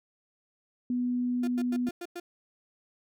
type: tone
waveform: sine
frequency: 246.6 Hz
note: B3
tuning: 2 cents flat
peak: -26 dBFS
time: 0.9-1.89 s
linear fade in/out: 2 ms
type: tone bursts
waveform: 35% pulse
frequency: 349.2 Hz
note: F4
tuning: in tune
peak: -34 dBFS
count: 6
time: 1.43-2.2 s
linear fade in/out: 5 ms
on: 45 ms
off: 100 ms
effects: none